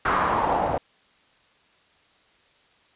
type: noise with low-pass filter sweep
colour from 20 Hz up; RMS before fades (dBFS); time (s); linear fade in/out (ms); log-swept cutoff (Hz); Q
white; -23; 0.05-0.78; 5; 1300 to 680; 3
effects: white hiss -60 dBFS RMS until 2.95 s + resampled to 8000 Hz